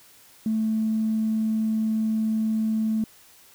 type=tone with tanh clipping; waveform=triangle; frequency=219.5 Hz; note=A3; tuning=4 cents flat; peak=-21 dBFS; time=0.46-3.04 s; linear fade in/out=2 ms; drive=4 dB; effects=white hiss -53 dBFS RMS until 3.54 s